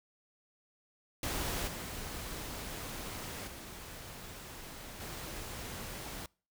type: noise with level steps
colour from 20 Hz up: pink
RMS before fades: -36 / -42 / -47 / -43 dBFS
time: 1.23-6.26 s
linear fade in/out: 2 ms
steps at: 1.67 / 3.47 / 5 s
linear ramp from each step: 10 ms
effects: noise-tail reverb RT60 0.4 s tail -26 dB re dry